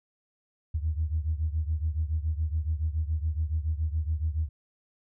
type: beating tone pair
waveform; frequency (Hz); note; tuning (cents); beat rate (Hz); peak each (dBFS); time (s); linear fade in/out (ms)
sine; 76.4 / 83.5; D#2 / E2; -31 / +23; 7.1; -27 / -30; 0.74-4.49; 10
effects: tanh soft clip ceiling -18 dBFS